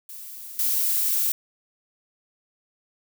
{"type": "noise with level steps", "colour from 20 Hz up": "violet", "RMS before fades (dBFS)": [-39, -23], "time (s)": [0.09, 1.32], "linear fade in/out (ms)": 2, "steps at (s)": 0.59, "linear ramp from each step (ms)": 2, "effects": []}